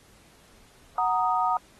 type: chord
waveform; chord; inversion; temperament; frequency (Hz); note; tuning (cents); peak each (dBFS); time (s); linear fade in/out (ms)
sine; D# minor; first; equal; 740 / 932.3 / 1244.5; F#5 / A#5 / D#6; 0 / 0 / 0; -26; 0.98-1.57; 2
effects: pink hiss -57 dBFS RMS until 1.79 s + AAC 32 kbps